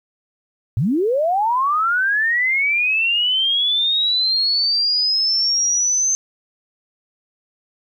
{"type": "linear sweep", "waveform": "sine", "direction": "up", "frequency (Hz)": [95.3, 6272], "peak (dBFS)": -15, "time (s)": [0.77, 6.15], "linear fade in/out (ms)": 0, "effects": ["9-bit"]}